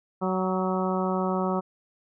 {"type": "harmonic tone with a mistuned harmonic", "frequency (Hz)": 186.8, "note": "F#3", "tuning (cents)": 17, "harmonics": [1, 2, 3, 4, 5, 6, 7], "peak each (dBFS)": [-27, -30, -32, -33, -34, -35, -35], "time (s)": [0.21, 1.61], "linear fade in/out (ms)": 20, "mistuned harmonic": 7, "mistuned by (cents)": -21, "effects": []}